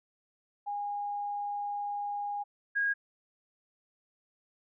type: tone pair in turn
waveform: sine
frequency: 818 / 1636 Hz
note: G#5 / G#6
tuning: -26 / -26 cents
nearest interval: octave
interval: 1200 cents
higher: second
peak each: -32 / -26 dBFS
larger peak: second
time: 0.66-2.44 / 2.75-2.94 s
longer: first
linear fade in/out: 20 ms
effects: none